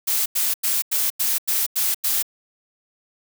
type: noise bursts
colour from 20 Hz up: blue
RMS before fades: -21 dBFS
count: 8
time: 0.07-2.227 s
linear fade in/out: 10 ms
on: 190 ms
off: 91 ms
effects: none